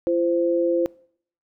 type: tone pair together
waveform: sine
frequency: 340.6 / 519.2 Hz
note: F4 / C5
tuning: -43 / -13 cents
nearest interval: perfect fifth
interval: 730 cents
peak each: -21 dBFS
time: 0.07-0.86 s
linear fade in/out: 0 ms
effects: noise-tail reverb RT60 0.6 s tail -23 dB re dry